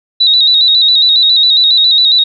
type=tone with vibrato; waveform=sine; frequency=3859 Hz; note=B7; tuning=41 cents flat; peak=-5 dBFS; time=0.2-2.24 s; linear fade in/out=10 ms; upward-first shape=square; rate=7.3 Hz; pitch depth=47 cents each way; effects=none